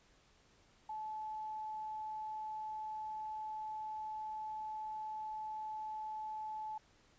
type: tone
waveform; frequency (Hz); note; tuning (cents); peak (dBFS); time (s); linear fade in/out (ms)
sine; 864; A5; -32; -40; 0.89-6.78; 5
effects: pink hiss -68 dBFS RMS until 7.18 s + resampled to 16000 Hz